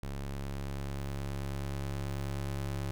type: ring-modulated tone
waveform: 30% pulse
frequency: 69.3 Hz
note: C#2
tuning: in tune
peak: -29 dBFS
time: 0.03-2.91 s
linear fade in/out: 0 ms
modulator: 34.7 Hz
effects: none